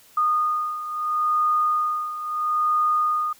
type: beating tone pair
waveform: sine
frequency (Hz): 1228 / 1228.75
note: D#6 / D#6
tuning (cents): -23 / -22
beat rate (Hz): 0.75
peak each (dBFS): -21 / -26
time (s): 0.17-3.33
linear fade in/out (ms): 5
effects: white hiss -53 dBFS RMS until 3.39 s